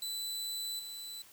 sawtooth tone with level steps, 3992 Hz, B7, 18 cents sharp, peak -33 / -39 dBFS, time 0.02-1.22 s, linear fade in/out 2 ms, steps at 0.79 s, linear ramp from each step 5 ms, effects white hiss -58 dBFS RMS until 1.32 s

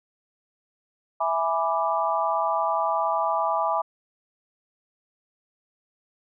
sine chord, E dominant seventh, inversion none, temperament equal, 659.3 / 830.6 / 987.8 / 1174.7 Hz, E5 / G#5 / B5 / D6, 0 / 0 / 0 / 0 cents, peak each -27 dBFS, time 1.2-3.82 s, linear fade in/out 10 ms, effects none

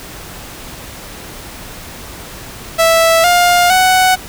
sawtooth tone with pitch steps, 658 / 706 / 744 Hz, E5 / F5 / F#5, -3 / +19 / +9 cents, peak -4 dBFS, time 2.78-4.16 s, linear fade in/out 20 ms, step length 460 ms, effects pink hiss -31 dBFS RMS until 4.28 s

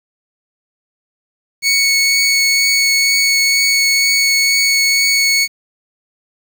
20% pulse tone with vibrato, 2217 Hz, C#7, in tune, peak -6 dBFS, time 1.62-5.48 s, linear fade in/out 50 ms, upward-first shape triangle, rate 2.1 Hz, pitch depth 9 cents each way, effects 7-bit

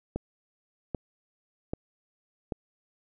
click train, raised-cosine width 2 ms, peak -17 dBFS, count 4, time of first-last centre 0.16-2.522 s, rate 1.27 Hz, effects none

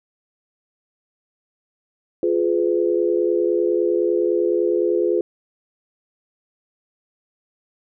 sine chord, F diminished, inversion none, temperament just, 349.2 / 419.1 / 502.9 Hz, F4 / Ab4 / Cb5, 0 / +16 / +31 cents, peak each -19 / -21 / -23 dBFS, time 2.23-5.21 s, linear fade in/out 2 ms, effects none

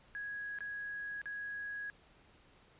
sine tone with dropouts, 1661.2 Hz, G#6, in tune, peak -39 dBFS, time 0.15-1.9 s, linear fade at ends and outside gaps 0 ms, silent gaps 0.587-0.606 / 1.216-1.257 s, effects pink hiss -64 dBFS RMS until 2.79 s + resampled to 8000 Hz

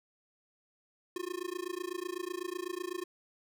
square tone with amplitude modulation, 358.3 Hz, F4, 44 cents sharp, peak -33 dBFS, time 1.16-3.04 s, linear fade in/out 2 ms, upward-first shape sine, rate 28 Hz, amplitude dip 100%, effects none

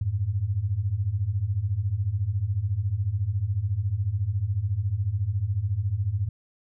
sine beating tone pair, 91 / 105 Hz, F#2 / G#2, -28 / +19 cents, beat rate 14 Hz, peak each -28 / -25 dBFS, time 0.01-6.29 s, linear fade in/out 5 ms, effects none

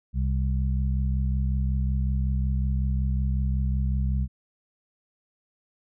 harmonic tone, 65.41 Hz, C2, in tune, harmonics 1 / 2 / 3, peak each -23 / -29 / -33 dBFS, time 0.13-4.28 s, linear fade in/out 50 ms, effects none

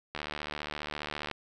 click train, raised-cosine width 0.3 ms, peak -19 dBFS, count 88, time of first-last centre 0.15-1.313 s, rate 74.8 Hz, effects none

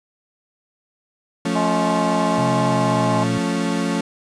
35% pulse chord, F augmented, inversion none, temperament equal with one note detuned, 175.22 / 220 / 277.2 Hz, F3 / A3 / C#4, +6 / 0 / 0 cents, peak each -22 dBFS, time 1.45-4.01 s, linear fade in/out 5 ms
harmonic tone, 210.9 Hz, G#3, 27 cents sharp, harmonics 3 / 4 / 5, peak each -23 / -24 / -25 dBFS, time 1.55-3.24 s, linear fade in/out 10 ms
sine tone with pitch glide, 130 to 117.84 Hz, C3 to A#2, -11 to +19 cents, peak -23 dBFS, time 2.38-3.38 s, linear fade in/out 5 ms, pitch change -170 cents, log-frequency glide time 2.67-3.2 s
effects resampled to 22050 Hz + 8-bit

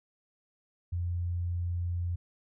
sine tone, 87.31 Hz, F2, in tune, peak -29 dBFS, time 0.92-2.16 s, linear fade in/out 10 ms, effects none

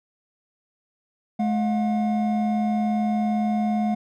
triangle tone pair together, 213.4 / 717.8 Hz, G#3 / F5, +47 / +47 cents, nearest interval octave + major sixth, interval 2100 cents, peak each -19 / -25 dBFS, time 1.39-3.95 s, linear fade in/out 10 ms, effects none

